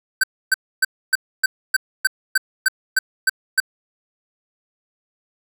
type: tone bursts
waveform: square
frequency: 1544 Hz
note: G6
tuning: 27 cents flat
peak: -13 dBFS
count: 12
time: 0.21-3.602 s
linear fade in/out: 5 ms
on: 26 ms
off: 280 ms
effects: none